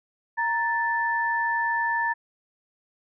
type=tone pair together; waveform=sine; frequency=932.3 / 1759.9 Hz; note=A#5 / A6; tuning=0 / 0 cents; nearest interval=major seventh; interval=1100 cents; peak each=-25 dBFS; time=0.37-2.14 s; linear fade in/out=20 ms; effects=none